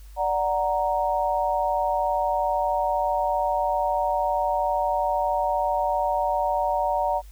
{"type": "chord", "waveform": "sine", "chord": "D augmented", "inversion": "none", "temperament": "equal", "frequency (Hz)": [587.3, 740, 932.3], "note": ["D5", "F#5", "A#5"], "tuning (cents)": [0, 0, 0], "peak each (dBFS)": [-26, -25, -25], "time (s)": [0.16, 7.22], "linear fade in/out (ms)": 50, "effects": ["added 50 Hz sine -41 dBFS peak until 7.31 s", "white hiss -57 dBFS RMS until 7.31 s"]}